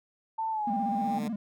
sine tone with pitch glide, 890 to 797.5 Hz, A5 to G5, +20 to +30 cents, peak -28 dBFS, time 0.38-1.19 s, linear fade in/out 10 ms, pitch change -190 cents, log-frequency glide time 0.51-0.74 s
10% pulse tone with exponential growth, 149.4 Hz, D3, 30 cents sharp, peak -27 dBFS, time 0.4-1.28 s, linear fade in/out 5 ms, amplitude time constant 190 ms
triangle tone with vibrato, 220 Hz, A3, in tune, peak -28 dBFS, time 0.67-1.36 s, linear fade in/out 5 ms, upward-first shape square, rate 16 Hz, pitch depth 130 cents each way
effects none

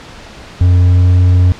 triangle tone with pitch glide, 89.5 to 90.28 Hz, F2 to F#2, +43 to -42 cents, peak -3 dBFS, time 0.61-1.52 s, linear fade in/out 0 ms, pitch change +15 cents, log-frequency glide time 0.74-1.03 s, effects pink hiss -33 dBFS RMS until 1.59 s + low-pass 5000 Hz 12 dB/octave

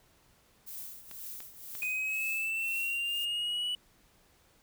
violet noise with tremolo, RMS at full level -41 dBFS, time 0.66-3.26 s, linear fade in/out 20 ms, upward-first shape triangle, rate 2 Hz, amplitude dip 80%
clicks, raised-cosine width 0.2 ms, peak -29 dBFS, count 4, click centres 1.113 / 1.404 / 1.752 / 1.831 s
triangle linear sweep, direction up, 2489 to 2960 Hz, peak -29 dBFS, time 1.82-3.75 s, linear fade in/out 2 ms
effects pink hiss -65 dBFS RMS until 4.62 s

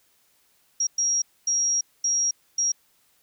sine tone bursts at uneven times, 5650 Hz, F8, 19 cents sharp, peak -20 dBFS, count 5, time 0.8-0.87 / 0.98-1.22 / 1.47-1.81 / 2.04-2.31 / 2.58-2.72 s, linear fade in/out 5 ms, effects white hiss -64 dBFS RMS until 3.22 s

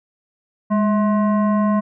sine tone with frequency modulation, 205.8 Hz, G#3, 16 cents flat, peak -14 dBFS, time 0.7-1.81 s, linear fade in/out 20 ms, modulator 853 Hz, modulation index 0.7, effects none

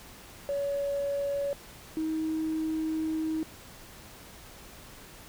triangle tone pair in turn, 564 / 316.5 Hz, C#5 / D#4, +30 / +30 cents, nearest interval minor seventh, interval 1000 cents, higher first, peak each -24 dBFS, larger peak neither, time 0.49-1.53 / 1.97-3.43 s, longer second, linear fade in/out 0 ms, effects tanh soft clip ceiling -25 dBFS + pink hiss -49 dBFS RMS until 5.28 s

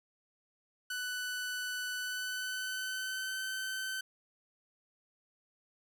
sawtooth tone with pitch glide, 1492 to 1533.1 Hz, F#6 to G6, +14 to -39 cents, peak -32 dBFS, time 0.9-4.01 s, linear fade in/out 5 ms, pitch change +47 cents, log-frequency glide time 1.94-3.44 s, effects none

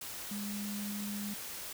sine tone in noise, 204.9 Hz, G#3, 23 cents flat, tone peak -37 dBFS, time 0.31-1.34 s, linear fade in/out 5 ms, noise white, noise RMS -43 dBFS, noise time 0.01-1.73 s, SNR +3 dB, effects none

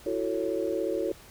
sine chord, F# minor seventh, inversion third, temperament just, 333 / 370 / 444 / 555 Hz, E4 / F#4 / A4 / C#5, +18 / 0 / +16 / +2 cents, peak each -32 dBFS, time 0.06-1.12 s, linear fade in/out 5 ms, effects pink hiss -51 dBFS RMS until 1.3 s

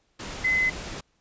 sine tone in noise, 2036 Hz, C7, 48 cents flat, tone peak -20 dBFS, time 0.44-0.7 s, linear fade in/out 10 ms, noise pink, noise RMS -36 dBFS, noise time 0.19-1.01 s, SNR +13 dB, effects pink hiss -69 dBFS RMS until 1.2 s + resampled to 16000 Hz

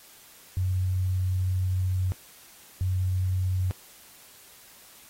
sine tone pair in turn, 92.5 / 92.5 Hz, F#2 / F#2, 0 / 0 cents, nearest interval unison, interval 0 cents, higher neither, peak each -23 dBFS, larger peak neither, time 0.57-2.12 / 2.81-3.71 s, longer first, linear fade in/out 0 ms, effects white hiss -52 dBFS RMS until 5.09 s + AAC 48 kbps

